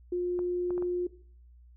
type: tone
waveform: sine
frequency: 355.8 Hz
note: F4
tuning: 32 cents sharp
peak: -27 dBFS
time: 0.12-1.07 s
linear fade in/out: 5 ms
type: clicks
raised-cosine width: 1 ms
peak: -28 dBFS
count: 4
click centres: 0.391 / 0.706 / 0.779 / 0.824 s
effects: noise-tail reverb RT60 0.5 s tail -17 dB re dry + added 60 Hz sine -52 dBFS peak until 1.76 s